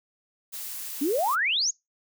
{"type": "noise", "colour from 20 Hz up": "blue", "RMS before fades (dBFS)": -36, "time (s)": [0.52, 1.36], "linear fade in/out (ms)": 20}
{"type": "exponential sweep", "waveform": "sine", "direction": "up", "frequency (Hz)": [261.6, 6990], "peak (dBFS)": -22, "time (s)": [1.01, 1.71], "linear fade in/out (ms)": 10}
{"effects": ["noise-tail reverb RT60 0.2 s tail -25 dB re dry"]}